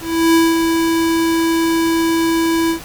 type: tone with ADSR envelope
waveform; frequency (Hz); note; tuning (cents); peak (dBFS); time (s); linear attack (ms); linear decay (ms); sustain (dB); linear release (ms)
square; 329.6; E4; 0; -9; 0-2.8; 340; 210; -5; 100
effects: pink hiss -34 dBFS RMS until 2.84 s